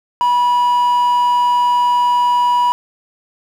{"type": "tone with quantisation", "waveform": "triangle", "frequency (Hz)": 975, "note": "B5", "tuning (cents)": -23, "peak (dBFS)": -9, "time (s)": [0.21, 2.72], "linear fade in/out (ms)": 0, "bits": 6, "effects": []}